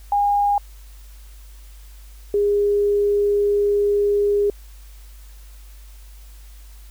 sine tone pair in turn, 814 / 408.6 Hz, G#5 / G#4, -35 / -28 cents, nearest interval octave, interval 1193 cents, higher first, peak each -15 dBFS, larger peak neither, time 0.12-0.58 / 2.34-4.5 s, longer second, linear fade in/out 2 ms, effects added 50 Hz sine -39 dBFS peak until 6.9 s + white hiss -52 dBFS RMS until 6.9 s

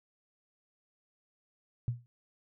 sine tone with exponential decay, 120 Hz, B2, 49 cents flat, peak -25 dBFS, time 1.88-2.06 s, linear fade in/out 0 ms, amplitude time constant 38 ms, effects none

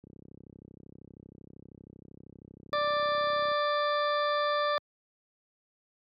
click train, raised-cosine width 3 ms, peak -36 dBFS, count 115, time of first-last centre 0.04-3.516 s, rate 32.8 Hz
harmonic tone, 589 Hz, D5, 5 cents sharp, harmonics 1 / 2 / 3 / 4 / 6 / 7 / 8, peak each -29 / -29 / -36 / -45 / -39 / -48 / -44 dBFS, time 2.73-4.78 s, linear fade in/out 0 ms
effects high-pass 100 Hz 12 dB/octave

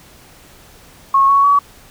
sine tone with pitch steps, 1093 / 1113.4 / 1134.2 Hz, C#6 / C#6 / C#6, -25 / +7 / +39 cents, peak -8 dBFS, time 1.14-1.59 s, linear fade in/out 5 ms, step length 150 ms, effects pink hiss -44 dBFS RMS until 1.9 s

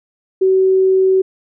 sine tone, 378.8 Hz, F#4, 41 cents sharp, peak -9 dBFS, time 0.41-1.22 s, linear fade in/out 10 ms, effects none

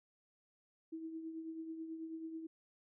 sine tone with tremolo, 323.3 Hz, E4, 34 cents flat, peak -40 dBFS, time 0.92-2.47 s, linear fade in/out 10 ms, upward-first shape triangle, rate 9.2 Hz, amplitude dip 55%, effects none

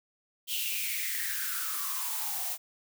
blue noise with high-pass filter sweep, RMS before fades -33 dBFS, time 0.47-2.58 s, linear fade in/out 50 ms, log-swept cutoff 3100 to 670 Hz, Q 7.8, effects none

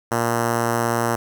5% pulse tone with notch filter, 117.2 Hz, A#2, 10 cents sharp, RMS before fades -21 dBFS, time 0.11-1.16 s, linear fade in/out 10 ms, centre 3500 Hz, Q 1, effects none

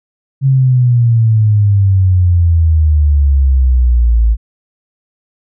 sine exponential sweep, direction down, 136.9 to 54.4 Hz, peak -6 dBFS, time 0.41-4.37 s, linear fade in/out 50 ms, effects none

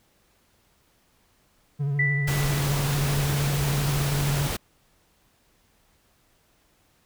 triangle tone with vibrato, 141.7 Hz, C#3, 38 cents sharp, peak -21 dBFS, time 1.79-4.48 s, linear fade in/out 20 ms, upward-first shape sine, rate 13 Hz, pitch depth 50 cents each way
sine tone with exponential decay, 1976 Hz, B6, in tune, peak -19 dBFS, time 1.99-2.91 s, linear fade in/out 5 ms, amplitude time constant 200 ms
pink noise, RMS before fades -29 dBFS, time 2.27-4.57 s, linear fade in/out 10 ms
effects pink hiss -64 dBFS RMS until 7.05 s

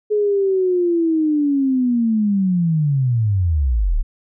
sine linear sweep, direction down, 424.9 to 30.02 Hz, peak -14 dBFS, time 0.1-4.03 s, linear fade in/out 20 ms, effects none

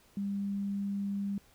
sine tone, 199.7 Hz, G3, 32 cents sharp, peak -31 dBFS, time 0.17-1.38 s, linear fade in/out 2 ms, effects pink hiss -63 dBFS RMS until 1.54 s

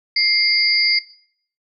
sine tone cluster, 2109 / 4612 / 4897 Hz, C7 / D8 / D#8, +13 / -32 / -28 cents, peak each -19 dBFS, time 0.16-0.99 s, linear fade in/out 5 ms, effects noise-tail reverb RT60 0.6 s tail -18 dB re dry

